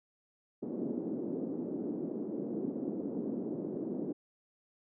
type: band-pass noise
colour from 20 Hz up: white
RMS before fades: -37 dBFS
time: 0.62-4.13 s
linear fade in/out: 10 ms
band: 210 to 360 Hz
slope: 24 dB/octave
effects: none